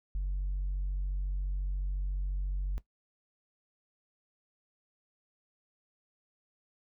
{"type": "tone", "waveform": "sine", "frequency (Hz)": 47.1, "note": "F#1", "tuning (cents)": 32, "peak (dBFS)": -28, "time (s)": [0.15, 2.78], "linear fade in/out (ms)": 0, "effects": ["noise-tail reverb RT60 0.1 s tail -17 dB re dry", "tanh soft clip ceiling -28 dBFS"]}